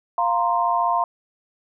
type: chord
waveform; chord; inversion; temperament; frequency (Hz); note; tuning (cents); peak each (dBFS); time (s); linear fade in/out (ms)
sine; F suspended fourth; none; equal; 698.5 / 932.3 / 1046.5; F5 / Bb5 / C6; 0 / 0 / 0; -22; 0.18-1.04; 2
effects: none